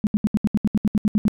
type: tone bursts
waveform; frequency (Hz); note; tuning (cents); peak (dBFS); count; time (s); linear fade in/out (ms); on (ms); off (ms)
sine; 210.3; G#3; +22; -14; 13; 0.04-1.281; 0; 29; 72
effects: none